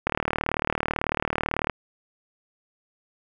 click train, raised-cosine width 0.5 ms, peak -8 dBFS, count 63, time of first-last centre 0.07-1.697 s, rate 38.1 Hz, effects 8-bit

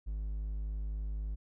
triangle tone, 51.91 Hz, G#1, in tune, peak -32 dBFS, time 0.06-1.36 s, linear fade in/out 20 ms, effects none

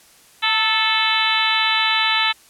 harmonic tone with a mistuned harmonic, 437.6 Hz, A4, 9 cents flat, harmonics 2 / 3 / 4 / 5 / 6 / 7 / 8 / 9, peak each -24 / -24 / -24 / -24 / -24 / -24 / -24 / -24 dBFS, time 0.42-2.33 s, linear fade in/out 20 ms, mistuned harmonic 2, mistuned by +41 cents, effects white hiss -50 dBFS RMS until 2.49 s + low-pass 12000 Hz 12 dB/octave

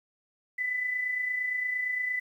sine tone pair together, 1971.3 / 2000 Hz, B6 / B6, -4 / +21 cents, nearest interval unison, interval 25 cents, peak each -38 / -28 dBFS, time 0.58-2.2 s, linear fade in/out 10 ms, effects 10-bit

